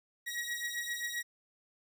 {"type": "beating tone pair", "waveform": "sawtooth", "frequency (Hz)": [1902, 1909.6], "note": ["A#6", "A#6"], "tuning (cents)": [34, 41], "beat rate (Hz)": 7.6, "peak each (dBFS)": [-34, -36], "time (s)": [0.26, 1.23], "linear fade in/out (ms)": 20, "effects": []}